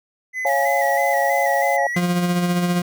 triangle tone with vibrato, 1975.5 Hz, B6, in tune, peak -21 dBFS, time 0.33-2.02 s, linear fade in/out 50 ms, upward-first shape square, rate 3.1 Hz, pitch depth 43 cents each way
sine chord, Db major, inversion none, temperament equal, 554.4 / 698.5 / 830.6 Hz, Db5 / F5 / Ab5, 0 / 0 / 0 cents, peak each -21 dBFS, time 0.45-1.87 s, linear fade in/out 2 ms
blue noise, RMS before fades -35 dBFS, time 0.46-1.77 s, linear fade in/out 10 ms
40% pulse tone with tremolo, 176.4 Hz, F3, 18 cents sharp, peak -15 dBFS, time 1.96-2.82 s, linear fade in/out 5 ms, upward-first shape sine, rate 15 Hz, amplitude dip 40%
effects none

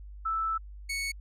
sine / sawtooth tone pair in turn, 1318.5 / 2217 Hz, E6 / C#7, 0 / 0 cents, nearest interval major sixth, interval 900 cents, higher second, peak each -27 dBFS, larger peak neither, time 0.25-0.58 / 0.89-1.12 s, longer first, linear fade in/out 10 ms, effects added 50 Hz sine -42 dBFS peak until 1.2 s + low-pass 12000 Hz 12 dB/octave

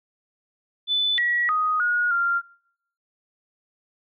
sine tone with pitch steps, 3499 / 1924 / 1248 / 1445 / 1389 Hz, A7 / B6 / D#6 / F#6 / F6, -10 / -46 / +5 / -41 / -10 cents, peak -19 dBFS, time 0.87-2.42 s, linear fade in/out 50 ms, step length 310 ms, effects noise-tail reverb RT60 0.7 s tail -23 dB re dry

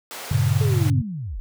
pink high-pass noise, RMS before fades -35 dBFS, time 0.11-0.9 s, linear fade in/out 0 ms, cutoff 530 Hz, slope 12 dB/octave
sine chord, G diminished, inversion none, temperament just, 98 / 117.6 / 141.12 Hz, G2 / Bb2 / Db3, 0 / +16 / +31 cents, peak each -21 dBFS, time 0.31-1.02 s, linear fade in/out 5 ms
sine linear sweep, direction down, 440 to 32 Hz, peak -27 dBFS, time 0.61-1.4 s, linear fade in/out 0 ms
effects none

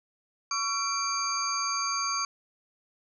sine tone cluster, 1121 / 1359 / 2351 / 4663 / 6410 Hz, C#6 / F6 / D7 / D8 / G8, +19 / -48 / +1 / -13 / +38 cents, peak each -31 / -35 / -38 / -33 / -33 dBFS, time 0.51-2.25 s, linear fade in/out 2 ms, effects none

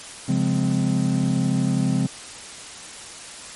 triangle tone cluster, 136.7 / 175.5 / 207.7 / 258.7 Hz, C#3 / F3 / G#3 / C4, -24 / +9 / 0 / -19 cents, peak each -21 / -22 / -23 / -22 dBFS, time 0.28-2.07 s, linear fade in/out 10 ms, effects white hiss -38 dBFS RMS until 3.55 s + MP3 48 kbps

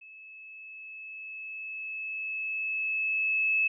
sine tone with level ramp, 2599 Hz, E7, 25 cents flat, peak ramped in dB -47 to -22 dBFS, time 0.01-3.68 s, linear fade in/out 10 ms, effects none

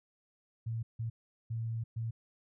sine tone bursts at uneven times, 113.9 Hz, A#2, 40 cents flat, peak -33 dBFS, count 4, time 0.66-0.83 / 0.99-1.1 / 1.5-1.84 / 1.96-2.11 s, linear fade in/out 10 ms, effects none

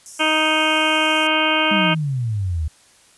pink high-pass noise, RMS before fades -37 dBFS, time 0.06-1.27 s, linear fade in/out 0 ms, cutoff 5400 Hz, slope 96 dB/octave
harmonic tone, 312 Hz, D#4, 5 cents sharp, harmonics 1 / 2 / 3 / 4 / 5 / 7 / 8 / 9 / 10, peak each -24 / -24 / -24 / -24 / -24 / -24 / -24 / -24 / -24 dBFS, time 0.19-1.95 s, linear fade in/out 20 ms
sine exponential sweep, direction down, 209.2 to 74.3 Hz, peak -19 dBFS, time 1.71-2.68 s, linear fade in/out 5 ms
effects white hiss -52 dBFS RMS until 3.17 s + resampled to 24000 Hz

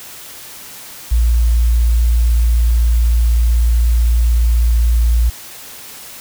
sine tone, 58 Hz, A#1, 8 cents flat, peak -9 dBFS, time 1.11-5.3 s, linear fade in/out 10 ms, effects white hiss -34 dBFS RMS until 6.2 s

